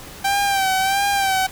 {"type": "tone with vibrato", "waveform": "sawtooth", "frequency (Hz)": 781, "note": "G5", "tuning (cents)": -7, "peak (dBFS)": -13, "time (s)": [0.24, 1.47], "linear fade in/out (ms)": 10, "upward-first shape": "sine", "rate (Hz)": 1.5, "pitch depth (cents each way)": 53, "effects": ["pink hiss -38 dBFS RMS until 1.51 s"]}